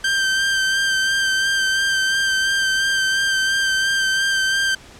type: tone with vibrato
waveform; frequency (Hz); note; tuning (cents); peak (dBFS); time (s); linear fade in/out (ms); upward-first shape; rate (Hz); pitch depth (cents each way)
sawtooth; 1568; G6; 0; -13; 0.04-4.75; 5; sine; 2.9; 20
effects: pink hiss -43 dBFS RMS until 4.99 s + low-pass 8000 Hz 12 dB/octave